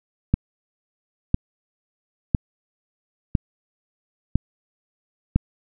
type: click train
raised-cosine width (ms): 5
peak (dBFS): -4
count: 6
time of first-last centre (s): 0.34-5.36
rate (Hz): 0.996
effects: none